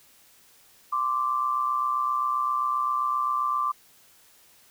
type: tone pair together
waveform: sine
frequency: 1042.4 / 1170 Hz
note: C6 / D6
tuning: -7 / -7 cents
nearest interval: major second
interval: 200 cents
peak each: -29 / -24 dBFS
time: 0.92-3.72 s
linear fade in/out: 10 ms
effects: white hiss -57 dBFS RMS until 4.7 s